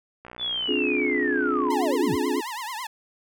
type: click train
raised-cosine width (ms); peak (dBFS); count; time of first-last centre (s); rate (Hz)
0.5; -26; 89; 0.25-1.686; 61.3
type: linear sweep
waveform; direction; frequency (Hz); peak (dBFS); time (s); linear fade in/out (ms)
sine; down; 3520 to 45.13; -25; 0.38-2.17; 50
type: chord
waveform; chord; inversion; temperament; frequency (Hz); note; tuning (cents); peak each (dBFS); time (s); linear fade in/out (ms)
sine; D half-diminished seventh; third; just; 264.3 / 293.7 / 352.4 / 422.9; C4 / D4 / F4 / Ab4; +18 / 0 / +16 / +31; -28; 0.68-2.41; 10
type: tone with vibrato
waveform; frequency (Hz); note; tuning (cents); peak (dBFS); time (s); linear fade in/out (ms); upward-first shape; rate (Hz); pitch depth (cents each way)
sawtooth; 947; A#5; +27; -27; 1.7-2.87; 5; triangle; 9.2; 230
effects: none